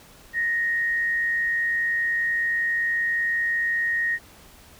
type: tone with frequency modulation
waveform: sine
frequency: 1865 Hz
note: A#6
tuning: in tune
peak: -21 dBFS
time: 0.33-4.19 s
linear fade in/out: 50 ms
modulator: 95.4 Hz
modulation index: 0.36
effects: pink hiss -50 dBFS RMS until 4.79 s